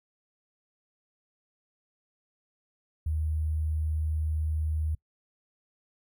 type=tone with sample-and-hold; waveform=sine; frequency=77.78 Hz; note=D#2; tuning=in tune; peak=-26 dBFS; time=3.06-4.95 s; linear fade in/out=5 ms; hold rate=11025 Hz; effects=noise-tail reverb RT60 0.1 s tail -25 dB re dry